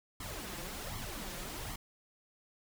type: noise with flanger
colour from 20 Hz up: pink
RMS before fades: -42 dBFS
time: 0.2-1.76 s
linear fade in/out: 5 ms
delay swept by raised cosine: 0.94 to 5.84 ms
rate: 1.3 Hz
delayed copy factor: +0.65
effects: none